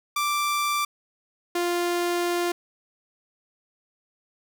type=tone pair in turn; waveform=sawtooth; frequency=1174.7 / 349.2 Hz; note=D6 / F4; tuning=0 / 0 cents; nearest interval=octave + major sixth; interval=2100 cents; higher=first; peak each=-19 dBFS; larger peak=neither; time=0.16-0.85 / 1.55-2.52 s; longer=second; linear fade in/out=5 ms; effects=none